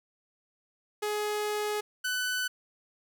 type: tone pair in turn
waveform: sawtooth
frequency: 419.8 / 1498.6 Hz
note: G#4 / F#6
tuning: +19 / +22 cents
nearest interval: octave + minor seventh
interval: 2203 cents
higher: second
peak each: -25 dBFS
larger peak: neither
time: 1.02-1.81 / 2.04-2.48 s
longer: first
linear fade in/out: 10 ms
effects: none

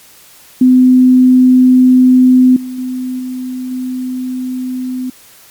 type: tone with level steps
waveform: sine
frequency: 254.4 Hz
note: C4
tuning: 48 cents flat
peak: -3 / -20 / -16 / -18 / -16 dBFS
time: 0.61-5.1 s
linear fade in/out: 5 ms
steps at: 2.56 / 2.78 / 3.19 / 3.71 s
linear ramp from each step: 5 ms
effects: white hiss -41 dBFS RMS until 5.5 s + MP3 96 kbps

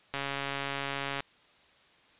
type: click train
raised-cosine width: 0.3 ms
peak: -17 dBFS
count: 149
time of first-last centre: 0.14-1.205 s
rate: 139 Hz
effects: white hiss -61 dBFS RMS until 2.19 s + resampled to 8000 Hz

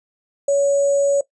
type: tone with sample-and-hold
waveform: sine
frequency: 562 Hz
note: C#5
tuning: 24 cents sharp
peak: -13 dBFS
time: 0.48-1.21 s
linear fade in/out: 5 ms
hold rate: 7350 Hz
effects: noise-tail reverb RT60 0.1 s tail -17 dB re dry + resampled to 22050 Hz

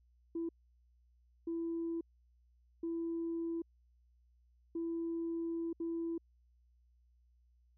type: tone bursts at uneven times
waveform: sine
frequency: 333.2 Hz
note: E4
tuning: 19 cents sharp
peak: -34 dBFS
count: 5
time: 0.35-0.49 / 1.47-2.01 / 2.83-3.62 / 4.75-5.73 / 5.8-6.18 s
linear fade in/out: 5 ms
effects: tanh soft clip ceiling -31 dBFS + added 60 Hz sine -66 dBFS peak until 7.77 s

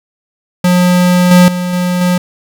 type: tone with level steps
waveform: square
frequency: 179.2 Hz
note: F3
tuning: 45 cents sharp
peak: -7 / -3 / -15 / -12 / -9 dBFS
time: 0.64-2.18 s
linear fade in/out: 5 ms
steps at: 1.31 / 1.48 / 1.73 / 2.01 s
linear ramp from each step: 2 ms
effects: 7-bit

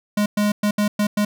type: tone bursts at uneven times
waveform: square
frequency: 207.7 Hz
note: G#3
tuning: in tune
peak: -17 dBFS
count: 6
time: 0.17-0.26 / 0.37-0.52 / 0.63-0.71 / 0.78-0.88 / 0.99-1.07 / 1.17-1.25 s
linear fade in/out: 5 ms
effects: none

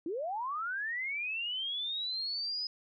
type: linear sweep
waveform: sine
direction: up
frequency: 302.8 to 5060 Hz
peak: -33 dBFS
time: 0.06-2.67 s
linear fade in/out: 2 ms
effects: none

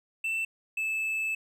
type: tone pair in turn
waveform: triangle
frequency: 2667 / 2620 Hz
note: E7 / E7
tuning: +20 / -11 cents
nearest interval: unison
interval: 31 cents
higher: first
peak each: -26 dBFS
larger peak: neither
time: 0.24-0.45 / 0.77-1.35 s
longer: second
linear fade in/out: 5 ms
effects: none

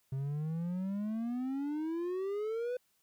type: exponential sweep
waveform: triangle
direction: up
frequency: 131.6 to 505 Hz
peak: -31 dBFS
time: 0.12-2.77 s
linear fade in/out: 5 ms
effects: white hiss -74 dBFS RMS until 3.02 s

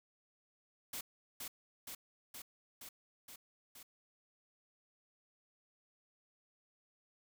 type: noise with echo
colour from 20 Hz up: white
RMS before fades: -43 dBFS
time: 0.93-1.01 s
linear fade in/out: 5 ms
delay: 470 ms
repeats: 6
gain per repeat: -2 dB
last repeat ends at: 3.83 s
effects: none

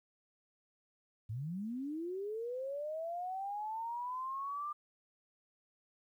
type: linear sweep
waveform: sine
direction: up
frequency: 100 to 1200 Hz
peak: -37 dBFS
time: 1.29-4.73 s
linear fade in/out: 10 ms
effects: 12-bit

